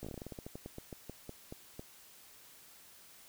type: slowing click train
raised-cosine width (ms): 2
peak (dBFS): -30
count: 20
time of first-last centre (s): 0.03-1.795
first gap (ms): 16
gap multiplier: 1.17
effects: white hiss -58 dBFS RMS until 3.28 s